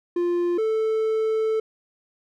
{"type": "tone pair in turn", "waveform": "triangle", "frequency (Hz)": [349.2, 440], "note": ["F4", "A4"], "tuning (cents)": [0, 0], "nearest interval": "major third", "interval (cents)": 400, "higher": "second", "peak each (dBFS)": -18, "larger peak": "neither", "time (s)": [[0.16, 0.58], [0.58, 1.6]], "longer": "second", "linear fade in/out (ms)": 5, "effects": []}